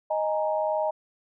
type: chord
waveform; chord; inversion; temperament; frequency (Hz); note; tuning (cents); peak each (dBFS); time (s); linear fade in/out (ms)
sine; D# suspended fourth; none; equal; 622.3 / 830.6 / 932.3; D#5 / G#5 / A#5; 0 / 0 / 0; -25 / -30 / -31; 0.1-0.91; 10
effects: none